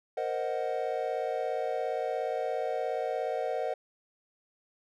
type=chord; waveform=triangle; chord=C half-diminished seventh; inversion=third; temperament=equal; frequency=466.2 / 523.3 / 622.3 / 740 Hz; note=Bb4 / C5 / Eb5 / Gb5; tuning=0 / 0 / 0 / 0 cents; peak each=-33 dBFS; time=0.17-3.74 s; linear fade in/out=5 ms; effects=none